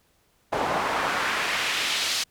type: noise with band-pass filter sweep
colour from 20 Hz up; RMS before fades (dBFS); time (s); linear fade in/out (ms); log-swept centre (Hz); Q
pink; -26; 0.52-2.24; 10; 690 to 4500; 1.2
effects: pink hiss -65 dBFS RMS until 2.3 s